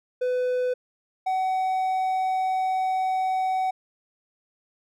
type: tone pair in turn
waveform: triangle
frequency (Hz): 501 / 752.7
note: B4 / F#5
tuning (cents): +25 / +29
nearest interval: perfect fifth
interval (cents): 704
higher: second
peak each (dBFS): -20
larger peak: neither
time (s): 0.21-0.74 / 1.26-3.71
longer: second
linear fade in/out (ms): 10
effects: none